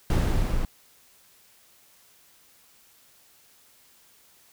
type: noise with level ramp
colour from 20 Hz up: brown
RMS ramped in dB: -19 to -27 dBFS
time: 0.1-0.65 s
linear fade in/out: 2 ms
effects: white hiss -58 dBFS RMS until 4.52 s